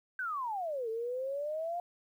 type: exponential two-way sweep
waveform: sine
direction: down then up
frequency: 1568 to 440 to 710 Hz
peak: -33 dBFS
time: 0.19-1.8 s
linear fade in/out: 2 ms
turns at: 0.89 s
effects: 11-bit